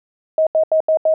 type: tone bursts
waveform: sine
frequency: 632 Hz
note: D#5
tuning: 27 cents sharp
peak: -11 dBFS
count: 5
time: 0.38-1.14 s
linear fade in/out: 2 ms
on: 88 ms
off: 80 ms
effects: none